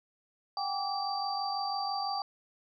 sine tone cluster, 756 / 802 / 1157 / 4665 Hz, F#5 / G5 / D6 / D8, +37 / +39 / -26 / -12 cents, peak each -40 / -33 / -39 / -37 dBFS, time 0.57-2.22 s, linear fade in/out 2 ms, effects none

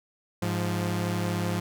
sawtooth tone pair together, 103.83 / 174.62 Hz, G#2 / F3, 0 / 0 cents, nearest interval major sixth, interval 900 cents, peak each -25 dBFS, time 0.42-1.6 s, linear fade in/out 5 ms, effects none

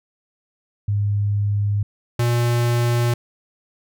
sine / square tone pair in turn, 102.4 / 119.52 Hz, G#2 / A#2, -24 / +44 cents, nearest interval minor third, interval 268 cents, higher second, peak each -17 dBFS, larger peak neither, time 0.88-1.83 / 2.19-3.14 s, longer neither, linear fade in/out 5 ms, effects none

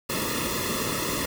pink noise with comb filter, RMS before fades -28 dBFS, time 0.09-1.26 s, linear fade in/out 10 ms, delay 1.3 ms, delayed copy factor -1, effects none

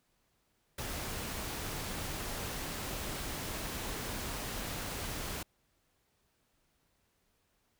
pink noise, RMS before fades -39 dBFS, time 0.78-5.43 s, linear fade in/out 5 ms, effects pink hiss -75 dBFS RMS until 7.79 s

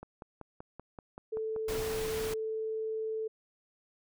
click train, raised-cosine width 1 ms, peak -30 dBFS, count 11, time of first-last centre 0.03-1.946 s, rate 5.22 Hz
sine tone with vibrato, 440 Hz, A4, in tune, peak -32 dBFS, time 1.32-3.28 s, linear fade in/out 10 ms, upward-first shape sine, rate 20 Hz, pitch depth 8 cents each way
pink noise, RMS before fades -39 dBFS, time 1.68-2.34 s, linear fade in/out 5 ms
effects none

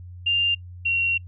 sine tone pair in turn, 2794 / 2744 Hz, F7 / F7, 0 / -31 cents, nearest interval unison, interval 31 cents, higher first, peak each -18 / -19 dBFS, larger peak first, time 0.26-0.55 / 0.85-1.18 s, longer second, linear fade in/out 10 ms, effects noise-tail reverb RT60 0.1 s tail -26 dB re dry + added 89 Hz sine -37 dBFS peak until 1.27 s

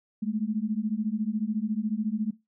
sine beating tone pair, 207.7 / 221.7 Hz, G#3 / A3, 0 / +13 cents, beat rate 14 Hz, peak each -29 dBFS, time 0.22-2.31 s, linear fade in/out 10 ms, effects noise-tail reverb RT60 0.2 s tail -18 dB re dry

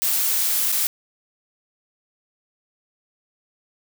blue noise with dropouts, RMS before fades -21 dBFS, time 0.02-0.87 s, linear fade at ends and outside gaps 0 ms, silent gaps 0.718-0.724 s, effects none

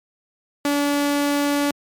sawtooth tone, 287.3 Hz, D4, 38 cents flat, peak -14 dBFS, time 0.65-1.71 s, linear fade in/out 2 ms, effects MP3 96 kbps

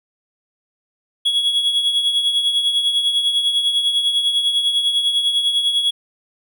triangle tone with tremolo, 3345 Hz, G#7, 12 cents sharp, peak -11 dBFS, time 1.25-5.91 s, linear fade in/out 10 ms, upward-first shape triangle, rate 10 Hz, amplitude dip 60%, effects none

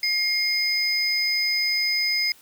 triangle tone pair together, 2131 / 5017 Hz, C7 / D#8, +31 / +13 cents, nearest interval octave + minor third, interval 1482 cents, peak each -22 / -21 dBFS, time 0.03-2.32 s, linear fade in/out 2 ms, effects tanh soft clip ceiling -12 dBFS + white hiss -53 dBFS RMS until 2.41 s

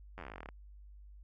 slowing click train, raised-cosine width 0.5 ms, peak -30 dBFS, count 18, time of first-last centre 0.18-0.488 s, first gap 10 ms, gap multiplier 1.07, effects added 50 Hz sine -51 dBFS peak until 1.23 s

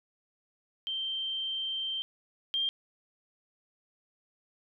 sine tone pair in turn, 3136 / 3187 Hz, G7 / G7, 0 / +28 cents, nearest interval unison, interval 28 cents, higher second, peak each -31 / -27 dBFS, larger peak second, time 0.87-2.02 / 2.54-2.69 s, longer first, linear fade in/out 0 ms, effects none

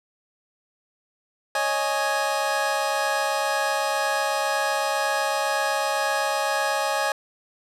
25% pulse chord, C# suspended second, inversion none, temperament equal, 554.4 / 622.3 / 830.6 Hz, C#5 / D#5 / G#5, 0 / 0 / 0 cents, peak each -24 / -24 / -21 dBFS, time 1.55-7.12 s, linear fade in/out 2 ms, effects low-pass 11000 Hz 12 dB/octave

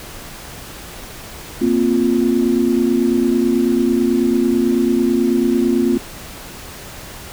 sine chord, Bb suspended second, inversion none, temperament just, 233.1 / 262.2 / 349.6 Hz, Bb3 / C4 / F4, 0 / +4 / +2 cents, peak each -17 dBFS, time 1.61-5.98 s, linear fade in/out 10 ms, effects pink hiss -34 dBFS RMS until 7.32 s

